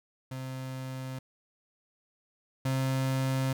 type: tone pair in turn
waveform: 35% pulse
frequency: 130.81 / 132.48 Hz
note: C3 / C3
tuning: 0 / +22 cents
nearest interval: unison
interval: 22 cents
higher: second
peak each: -34 / -25 dBFS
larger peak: second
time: 0.31-1.19 / 2.65-3.53 s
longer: neither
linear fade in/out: 5 ms
effects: none